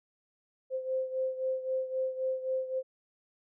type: beating tone pair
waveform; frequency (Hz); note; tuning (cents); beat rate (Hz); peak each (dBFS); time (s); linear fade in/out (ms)
sine; 520 / 523.8; C5 / C5; -11 / +2; 3.8; -31 / -36; 0.7-2.83; 50
effects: none